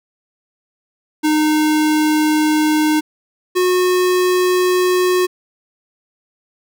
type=tone pair in turn; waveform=square; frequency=306.8 / 364 Hz; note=D#4 / F#4; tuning=-24 / -28 cents; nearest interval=minor third; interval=296 cents; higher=second; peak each=-13 dBFS; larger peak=neither; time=1.23-3.01 / 3.55-5.27 s; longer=first; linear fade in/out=20 ms; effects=none